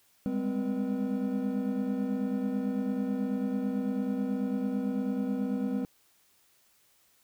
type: tone cluster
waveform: triangle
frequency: 200.3 / 209.4 / 257.5 / 484.8 Hz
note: G3 / G#3 / C4 / B4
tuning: +38 / +15 / -28 / -32 cents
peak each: -31 / -34 / -29 / -38 dBFS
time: 0.26-5.85 s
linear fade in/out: 0 ms
effects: white hiss -66 dBFS RMS until 7.23 s